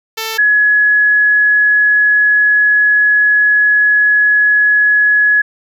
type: tone pair in turn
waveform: 5% pulse / sine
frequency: 444.3 / 1688.1 Hz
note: A4 / G#6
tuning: +17 / +28 cents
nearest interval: octave + major seventh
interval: 2311 cents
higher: second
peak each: -7 dBFS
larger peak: neither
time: 0.17-0.38 / 0.38-5.42 s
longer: second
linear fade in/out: 10 ms
effects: none